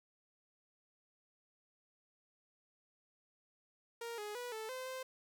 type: tone with pitch steps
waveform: sawtooth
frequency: 466.6 / 418 / 488.6 / 439.2 / 515 / 519 Hz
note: A#4 / G#4 / B4 / A4 / C5 / C5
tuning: +2 / +11 / -19 / -3 / -28 / -14 cents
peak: -38 dBFS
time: 4.01-5.03 s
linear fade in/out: 5 ms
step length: 170 ms
effects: none